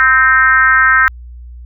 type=tone with frequency modulation; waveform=sine; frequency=1568 Hz; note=G6; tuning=in tune; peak=-6 dBFS; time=0-1.08 s; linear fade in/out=0 ms; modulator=272 Hz; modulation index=1.2; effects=added 60 Hz sine -29 dBFS peak until 1.65 s